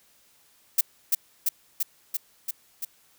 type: noise with echo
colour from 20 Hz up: violet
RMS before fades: -19 dBFS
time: 0.78-0.81 s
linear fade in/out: 5 ms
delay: 340 ms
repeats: 6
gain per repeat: -2 dB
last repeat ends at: 2.85 s
effects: white hiss -61 dBFS RMS until 3.18 s